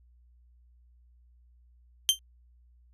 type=tone with exponential decay; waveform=sawtooth; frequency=3136 Hz; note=G7; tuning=in tune; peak=-12 dBFS; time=2.09-2.19 s; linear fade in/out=0 ms; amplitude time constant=21 ms; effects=added 60 Hz sine -57 dBFS peak until 2.93 s + resampled to 32000 Hz